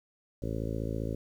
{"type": "harmonic tone", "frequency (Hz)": 55.1, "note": "A1", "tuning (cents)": 3, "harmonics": [1, 2, 3, 4, 5, 6, 7, 8, 9, 10], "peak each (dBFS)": [-37, -36, -40, -41, -40, -43, -43, -43, -44, -44], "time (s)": [0.42, 1.15], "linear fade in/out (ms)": 5, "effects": ["10-bit"]}